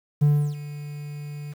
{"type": "tone with ADSR envelope", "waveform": "triangle", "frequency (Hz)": 146.83, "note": "D3", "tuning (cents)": 0, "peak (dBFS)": -11, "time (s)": [0.21, 1.54], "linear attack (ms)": 18, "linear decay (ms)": 320, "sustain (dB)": -19, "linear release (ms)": 20, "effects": ["tanh soft clip ceiling -8 dBFS", "8-bit"]}